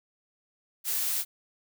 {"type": "noise", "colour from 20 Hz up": "blue", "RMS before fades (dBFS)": -29, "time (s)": [0.84, 1.25], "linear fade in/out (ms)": 50, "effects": []}